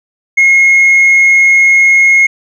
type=tone with tanh clipping; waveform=triangle; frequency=2158 Hz; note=C#7; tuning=47 cents flat; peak=-4 dBFS; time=0.37-2.27 s; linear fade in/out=10 ms; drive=6 dB; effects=none